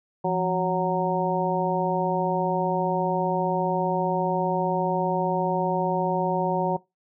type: harmonic tone with a mistuned harmonic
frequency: 185 Hz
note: F#3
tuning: in tune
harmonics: 1 / 2 / 3 / 4 / 5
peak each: -28 / -28 / -28 / -28 / -28 dBFS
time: 0.24-6.77 s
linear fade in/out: 10 ms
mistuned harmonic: 1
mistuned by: -130 cents
effects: noise-tail reverb RT60 0.2 s tail -20 dB re dry